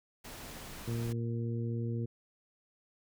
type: noise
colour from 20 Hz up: pink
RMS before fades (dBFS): -46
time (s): 0.24-1.13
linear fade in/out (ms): 10
type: harmonic tone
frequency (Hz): 116.54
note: A#2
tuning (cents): 0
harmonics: 1 / 2 / 3 / 4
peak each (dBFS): -33 / -39 / -43 / -45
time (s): 0.87-2.06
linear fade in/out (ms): 10
effects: none